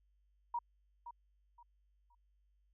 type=tone with echo; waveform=sine; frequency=951 Hz; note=A#5; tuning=34 cents sharp; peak=-34 dBFS; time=0.54-0.59 s; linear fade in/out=5 ms; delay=520 ms; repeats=3; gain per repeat=-11 dB; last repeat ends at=2.15 s; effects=added 50 Hz sine -70 dBFS peak until 2.73 s